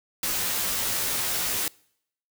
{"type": "noise with comb filter", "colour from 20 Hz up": "white", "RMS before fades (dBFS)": -27, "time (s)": [0.23, 1.68], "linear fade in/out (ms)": 2, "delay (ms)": 14, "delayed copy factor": -0.9, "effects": ["noise-tail reverb RT60 0.7 s tail -25 dB re dry"]}